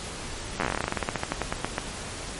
slowing click train, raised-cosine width 0.5 ms, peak -10 dBFS, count 25, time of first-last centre 0.6-1.782 s, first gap 10 ms, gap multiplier 1.12, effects pink hiss -36 dBFS RMS until 2.39 s + MP3 48 kbps

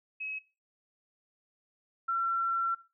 sine tone pair in turn, 2560 / 1356.1 Hz, D#7 / E6, +49 / +49 cents, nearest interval major seventh, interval 1100 cents, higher first, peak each -35 / -27 dBFS, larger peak second, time 0.2-0.39 / 2.08-2.75 s, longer second, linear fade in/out 10 ms, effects noise-tail reverb RT60 0.3 s tail -18 dB re dry

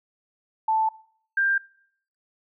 sine tone pair in turn, 880 / 1589.4 Hz, A5 / G6, 0 / +23 cents, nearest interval minor seventh, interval 1023 cents, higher second, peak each -19 dBFS, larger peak neither, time 0.68-0.89 / 1.37-1.58 s, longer neither, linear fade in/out 5 ms, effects noise-tail reverb RT60 0.6 s tail -22 dB re dry

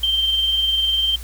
sine tone with tremolo, 3139 Hz, G7, 2 cents sharp, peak -14 dBFS, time 0.03-1.16 s, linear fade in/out 5 ms, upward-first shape triangle, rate 20 Hz, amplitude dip 45%, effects added 60 Hz sine -31 dBFS peak until 1.23 s + white hiss -41 dBFS RMS until 1.23 s

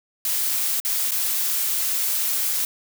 blue noise with dropouts, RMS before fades -23 dBFS, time 0.25-2.65 s, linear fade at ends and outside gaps 2 ms, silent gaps 0.801-0.849 / 1.11-1.117 s, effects none

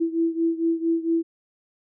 sine beating tone pair, 329.6 / 334 Hz, E4 / E4, 0 / +23 cents, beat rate 4.4 Hz, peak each -22 / -25 dBFS, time 0-1.23 s, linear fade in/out 20 ms, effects none

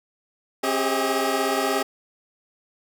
20% pulse tone cluster, 269 / 393 / 409.7 / 640 Hz, C4 / G4 / G#4 / D#5, +48 / +4 / -24 / +49 cents, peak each -22 dBFS, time 0.63-1.83 s, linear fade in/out 10 ms, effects none

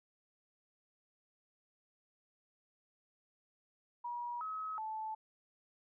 sine tone with pitch steps, 960 / 1279 / 873 Hz, B5 / D#6 / A5, -49 / +47 / -14 cents, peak -38 dBFS, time 4.04-5.15 s, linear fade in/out 10 ms, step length 370 ms, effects none

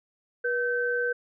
sine tone pair together, 483.8 / 1541 Hz, B4 / G6, -36 / -30 cents, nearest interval octave + minor sixth, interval 2006 cents, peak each -27 dBFS, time 0.44-1.13 s, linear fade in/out 10 ms, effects none

